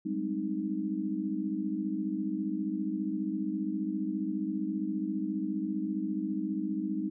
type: chord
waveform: sine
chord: Ab major seventh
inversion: third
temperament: equal with one note detuned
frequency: 192.85 / 207.7 / 261.6 / 311.1 Hz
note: G3 / Ab3 / C4 / Eb4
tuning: -28 / 0 / 0 / 0 cents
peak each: -36 / -36 / -38 / -33 dBFS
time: 0.05-7.1 s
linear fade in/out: 10 ms
effects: none